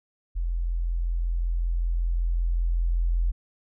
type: tone with level ramp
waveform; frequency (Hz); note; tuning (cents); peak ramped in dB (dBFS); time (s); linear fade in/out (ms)
sine; 42.64; F1; -41; -24 to -20; 0.35-3.32; 20
effects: none